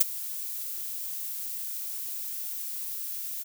violet noise with ADSR envelope, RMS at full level -17 dBFS, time 0-3.44 s, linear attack 11 ms, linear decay 19 ms, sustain -18 dB, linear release 24 ms, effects none

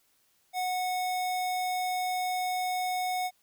square tone, 734 Hz, F#5, 14 cents flat, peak -29 dBFS, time 0.53-3.31 s, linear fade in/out 50 ms, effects white hiss -69 dBFS RMS until 3.42 s

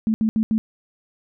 sine tone bursts at uneven times, 220 Hz, A3, in tune, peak -16 dBFS, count 4, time 0.07-0.14 / 0.21-0.29 / 0.36-0.43 / 0.51-0.58 s, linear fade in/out 0 ms, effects none

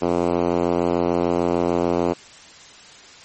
5% pulse tone with band-pass filter, 86.7 Hz, F2, 12 cents flat, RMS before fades -20 dBFS, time 0.01-2.14 s, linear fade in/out 20 ms, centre 360 Hz, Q 0.98, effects white hiss -44 dBFS RMS until 3.24 s + MP3 32 kbps

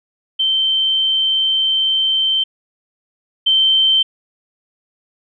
sine tone pair in turn, 3111 / 3111 Hz, G7 / G7, -14 / -14 cents, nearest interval unison, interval 0 cents, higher neither, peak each -13 / -10 dBFS, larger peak second, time 0.39-2.44 / 3.46-4.03 s, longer first, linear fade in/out 10 ms, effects none

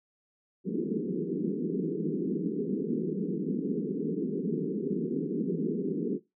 pink band-pass noise, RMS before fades -31 dBFS, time 0.64-6.2 s, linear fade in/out 50 ms, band 160 to 450 Hz, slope 96 dB/octave, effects noise-tail reverb RT60 0.2 s tail -19 dB re dry

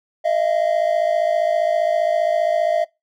triangle tone pair together, 624.9 / 680 Hz, D#5 / F5, +7 / -46 cents, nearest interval minor second, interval 147 cents, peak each -17 dBFS, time 0.24-2.85 s, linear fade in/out 20 ms, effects noise-tail reverb RT60 0.2 s tail -22 dB re dry

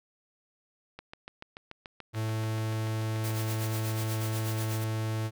click train, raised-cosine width 0.3 ms, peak -26 dBFS, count 17, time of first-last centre 0.99-3.305 s, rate 6.91 Hz
45% pulse tone, 110 Hz, A2, in tune, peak -29 dBFS, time 2.13-5.31 s, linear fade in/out 50 ms
white noise with tremolo, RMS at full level -39 dBFS, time 3.24-4.84 s, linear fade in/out 0 ms, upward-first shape sine, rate 8.2 Hz, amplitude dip 70%
effects none

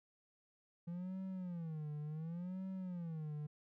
triangle tone with vibrato, 168.3 Hz, E3, 36 cents sharp, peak -39 dBFS, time 0.87-3.47 s, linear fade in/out 10 ms, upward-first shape sine, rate 0.69 Hz, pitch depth 210 cents each way, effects none

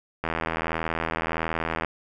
click train, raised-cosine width 0.5 ms, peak -11 dBFS, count 132, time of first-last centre 0.24-1.847 s, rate 81.5 Hz, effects none

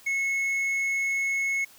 triangle tone with tanh clipping, 2187 Hz, C#7, 24 cents flat, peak -25 dBFS, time 0.06-1.65 s, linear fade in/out 10 ms, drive 9 dB, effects white hiss -53 dBFS RMS until 1.78 s

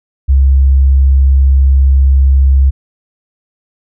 sine tone, 67.4 Hz, C#2, 48 cents flat, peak -4 dBFS, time 0.28-2.71 s, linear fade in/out 20 ms, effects none

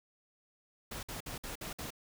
pink noise bursts, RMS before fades -42 dBFS, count 6, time 0.91-1.905 s, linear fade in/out 5 ms, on 120 ms, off 55 ms, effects none

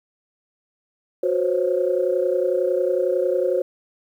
sine tone cluster, 365.9 / 512 / 543 Hz, F#4 / C5 / C#5, -19 / -38 / -36 cents, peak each -22 dBFS, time 1.23-3.62 s, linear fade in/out 5 ms, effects tanh soft clip ceiling -8 dBFS + 9-bit

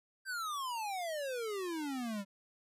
square exponential sweep, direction down, 1592 to 192.1 Hz, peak -37 dBFS, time 0.25-2.25 s, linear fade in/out 50 ms, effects resampled to 32000 Hz

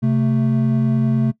triangle tone pair together, 131.5 / 221.2 Hz, C3 / A3, +9 / +9 cents, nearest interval major sixth, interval 900 cents, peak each -15 dBFS, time 0.02-1.32 s, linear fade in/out 20 ms, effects noise-tail reverb RT60 0.1 s tail -19 dB re dry

